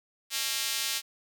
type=tone with high-pass filter; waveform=square; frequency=124.6 Hz; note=B2; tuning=16 cents sharp; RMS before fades=-31 dBFS; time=0.3-1.02 s; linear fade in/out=50 ms; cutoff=3400 Hz; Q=0.9; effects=none